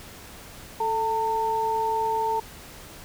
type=tone pair together; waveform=sine; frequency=439 / 900 Hz; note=A4 / A5; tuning=-4 / +39 cents; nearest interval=octave; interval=1243 cents; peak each=-29 / -23 dBFS; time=0.8-2.4 s; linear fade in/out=5 ms; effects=pink hiss -44 dBFS RMS until 3.04 s